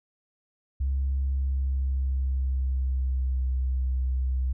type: tone with pitch glide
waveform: sine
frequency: 67.6 to 64.4 Hz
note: C#2 to C2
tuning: -43 to -27 cents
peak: -22 dBFS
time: 0.8-4.53 s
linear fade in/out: 10 ms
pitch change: -84 cents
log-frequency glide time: 1.2-3.5 s
effects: tanh soft clip ceiling -20 dBFS